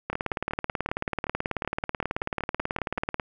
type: two click trains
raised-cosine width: 0.5 ms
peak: -12 / -17 dBFS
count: 58 / 16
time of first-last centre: 0.1-3.198 / 0.13-2.976 s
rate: 18.4 / 5.27 Hz
effects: none